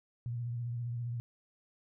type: tone with vibrato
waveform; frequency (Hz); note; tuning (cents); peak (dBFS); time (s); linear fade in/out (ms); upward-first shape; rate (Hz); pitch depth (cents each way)
sine; 119.4; A#2; +42; -34; 0.26-1.2; 0; sine; 15; 41
effects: none